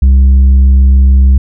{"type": "tone with tanh clipping", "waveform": "sine", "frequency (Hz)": 66.2, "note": "C2", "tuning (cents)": 21, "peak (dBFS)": -3, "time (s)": [0.02, 1.38], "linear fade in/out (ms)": 5, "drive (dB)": 4, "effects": []}